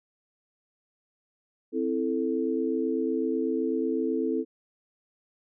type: chord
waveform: sine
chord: A minor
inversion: first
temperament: equal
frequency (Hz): 261.6 / 329.6 / 440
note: C4 / E4 / A4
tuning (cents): 0 / 0 / 0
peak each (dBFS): -29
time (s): 1.72-4.45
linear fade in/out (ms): 50
effects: none